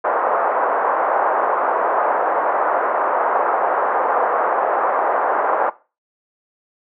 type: band-pass noise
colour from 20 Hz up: pink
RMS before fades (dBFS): -18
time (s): 0.04-5.7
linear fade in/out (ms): 10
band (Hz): 540 to 1300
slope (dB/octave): 24
effects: noise-tail reverb RT60 0.3 s tail -18 dB re dry + low-pass 2000 Hz 12 dB/octave